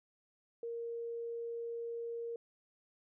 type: tone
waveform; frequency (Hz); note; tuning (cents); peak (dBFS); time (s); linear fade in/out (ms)
sine; 466.2; A#4; 0; -38; 0.63-2.36; 2
effects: none